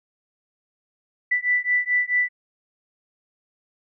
sine beating tone pair, 1975.5 / 1980.1 Hz, B6 / B6, 0 / +4 cents, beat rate 4.6 Hz, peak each -22 dBFS, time 1.31-2.29 s, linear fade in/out 10 ms, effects none

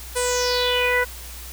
sawtooth tone with low-pass filter sweep, 494.2 Hz, B4, 1 cent sharp, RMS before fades -21 dBFS, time 0.15-1.05 s, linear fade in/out 20 ms, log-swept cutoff 9700 to 1700 Hz, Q 6, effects added 60 Hz sine -37 dBFS peak until 1.52 s + white hiss -39 dBFS RMS until 1.52 s

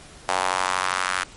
square tone with high-pass filter sweep, 46.25 Hz, F#1, in tune, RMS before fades -24 dBFS, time 0.28-1.24 s, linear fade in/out 10 ms, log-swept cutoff 800 to 1400 Hz, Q 2.2, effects pink hiss -45 dBFS RMS until 1.36 s + MP3 48 kbps

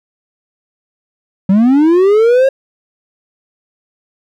triangle linear sweep, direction up, 183.8 to 546 Hz, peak -4 dBFS, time 1.49-2.49 s, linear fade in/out 5 ms, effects none

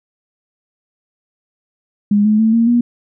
sine tone with pitch steps, 205.5 / 213.5 / 221.8 / 230.4 / 239.4 Hz, G#3 / G#3 / A3 / A#3 / A#3, -18 / +48 / +14 / -20 / +46 cents, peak -9 dBFS, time 2.11-2.81 s, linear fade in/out 5 ms, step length 140 ms, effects none

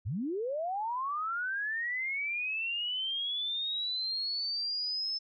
sine linear sweep, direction up, 77.78 to 5274 Hz, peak -31 dBFS, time 0.05-5.19 s, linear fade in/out 20 ms, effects none

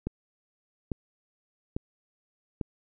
click train, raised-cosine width 3 ms, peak -17 dBFS, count 4, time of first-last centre 0.07-2.612 s, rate 1.18 Hz, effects none

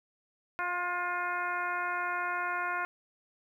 harmonic tone with a mistuned harmonic, 353.5 Hz, F4, 21 cents sharp, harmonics 1 / 2 / 3 / 4 / 5 / 6 / 7, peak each -45 / -38 / -35 / -34 / -41 / -42 / -44 dBFS, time 0.59-2.85 s, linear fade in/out 0 ms, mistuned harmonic 4, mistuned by +15 cents, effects 11-bit

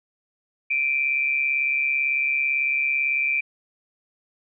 sine tone pair together, 2351 / 2489 Hz, D7 / D#7, +1 / 0 cents, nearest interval minor second, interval 99 cents, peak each -21 / -26 dBFS, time 0.7-3.41 s, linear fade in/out 10 ms, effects none

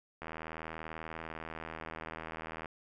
click train, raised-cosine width 0.5 ms, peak -26 dBFS, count 197, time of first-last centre 0.22-2.658 s, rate 80.4 Hz, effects none

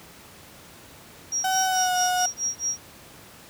sine tone with tremolo, 5660 Hz, F8, 22 cents sharp, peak -22 dBFS, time 1.32-2.79 s, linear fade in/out 2 ms, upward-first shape sine, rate 4.6 Hz, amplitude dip 100%
35% pulse tone with pitch glide, 756 to 728.1 Hz, F#5 to F#5, +37 to -28 cents, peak -20 dBFS, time 1.44-2.26 s, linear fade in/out 5 ms, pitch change -65 cents, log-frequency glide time 1.64-1.94 s
effects pink hiss -47 dBFS RMS until 3.49 s + high-pass 80 Hz 12 dB/octave

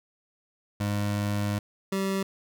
25% pulse tone pair in turn, 102.8 / 193.67 Hz, G#2 / G3, -17 / -21 cents, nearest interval major seventh, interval 1096 cents, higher second, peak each -22 dBFS, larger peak neither, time 0.8-1.59 / 1.92-2.23 s, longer first, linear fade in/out 5 ms, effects none

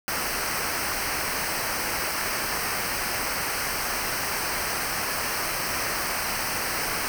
pink noise with comb filter, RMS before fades -28 dBFS, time 0.08-7.08 s, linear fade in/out 0 ms, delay 0.28 ms, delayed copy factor -0.75, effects none

